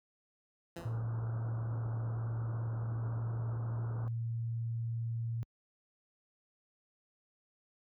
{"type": "tone with exponential decay", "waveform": "15% pulse", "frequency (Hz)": 169.7, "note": "F3", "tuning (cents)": -49, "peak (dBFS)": -34, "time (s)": [0.76, 1.04], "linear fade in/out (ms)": 5, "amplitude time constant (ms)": 59}
{"type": "low-pass noise", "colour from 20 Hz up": "pink", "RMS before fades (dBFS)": -48, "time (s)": [0.78, 4.08], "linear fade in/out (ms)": 0, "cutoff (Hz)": 1500, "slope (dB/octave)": 96}
{"type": "tone with pitch glide", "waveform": "sine", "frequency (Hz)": [114.3, 115.29], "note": ["A#2", "A#2"], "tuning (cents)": [-34, -19], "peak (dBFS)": -33, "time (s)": [0.85, 5.43], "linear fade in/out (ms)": 0, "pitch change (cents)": 15, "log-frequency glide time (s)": [2.64, 3.95]}
{"effects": ["high-pass 60 Hz 12 dB/octave"]}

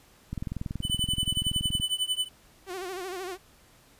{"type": "click train", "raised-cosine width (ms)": 5, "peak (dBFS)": -20, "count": 32, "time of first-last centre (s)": [0.33, 1.799], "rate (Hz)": 21.1}
{"type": "tone with tremolo", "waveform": "square", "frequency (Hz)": 3000, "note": "F#7", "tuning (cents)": 23, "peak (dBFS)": -23, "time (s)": [0.82, 2.29], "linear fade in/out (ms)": 50, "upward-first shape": "triangle", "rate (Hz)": 11, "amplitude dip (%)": 100}
{"type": "tone with vibrato", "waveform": "sawtooth", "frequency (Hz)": 370, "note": "F#4", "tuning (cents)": 0, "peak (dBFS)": -30, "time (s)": [2.66, 3.38], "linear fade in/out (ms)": 50, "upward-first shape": "sine", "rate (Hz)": 13, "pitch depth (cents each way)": 94}
{"effects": ["pink hiss -58 dBFS RMS until 3.99 s", "resampled to 32000 Hz"]}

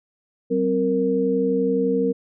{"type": "tone cluster", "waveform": "sine", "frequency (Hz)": [190.6, 262.3, 464.6], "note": ["G3", "C4", "A#4"], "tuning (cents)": [-48, 4, -6], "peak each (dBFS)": [-25, -23, -20], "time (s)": [0.5, 2.13], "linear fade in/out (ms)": 20, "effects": []}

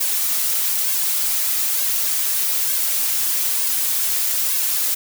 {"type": "noise with flanger", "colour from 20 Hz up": "blue", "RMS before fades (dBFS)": -20, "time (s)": [0, 4.95], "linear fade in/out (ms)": 10, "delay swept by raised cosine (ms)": [1.8, 7.7], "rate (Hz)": 1.1, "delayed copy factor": 0.9, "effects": []}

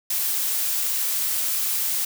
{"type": "noise", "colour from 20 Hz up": "blue", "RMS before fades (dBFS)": -24, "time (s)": [0.1, 2.05], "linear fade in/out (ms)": 5, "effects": []}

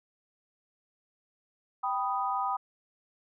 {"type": "chord", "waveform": "sine", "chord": "G augmented", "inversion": "none", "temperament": "equal", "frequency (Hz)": [784, 987.8, 1244.5], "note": ["G5", "B5", "D#6"], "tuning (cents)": [0, 0, 0], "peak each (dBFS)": -32, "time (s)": [1.83, 2.57], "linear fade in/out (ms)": 10, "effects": []}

